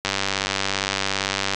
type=click train; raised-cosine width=0.2 ms; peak=-4 dBFS; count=147; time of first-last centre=0.05-1.546 s; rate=97.6 Hz; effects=resampled to 22050 Hz